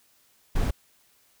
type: noise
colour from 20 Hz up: brown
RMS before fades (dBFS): -23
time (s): 0.55-0.71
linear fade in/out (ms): 10
effects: white hiss -63 dBFS RMS until 1.4 s